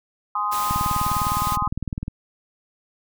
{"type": "chord", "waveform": "sine", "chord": "Ab major", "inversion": "none", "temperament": "just", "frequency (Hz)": [830.6, 1038.3, 1245.9], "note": ["Ab5", "C6", "Eb6"], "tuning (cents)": [0, -14, 2], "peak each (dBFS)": [-29, -25, -24], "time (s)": [0.35, 1.68], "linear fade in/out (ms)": 5}
{"type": "noise", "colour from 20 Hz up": "white", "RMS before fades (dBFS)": -31, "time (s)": [0.51, 1.57], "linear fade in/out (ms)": 20}
{"type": "click train", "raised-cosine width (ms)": 5, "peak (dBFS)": -15, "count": 28, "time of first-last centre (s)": [0.71, 2.081], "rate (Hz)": 19.7}
{"effects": []}